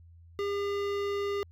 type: tone with hard clipping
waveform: sine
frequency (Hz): 403.2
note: G4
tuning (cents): +49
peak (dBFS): -31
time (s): 0.39-1.43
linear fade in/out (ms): 0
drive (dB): 17
effects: added 84 Hz sine -51 dBFS peak until 1.51 s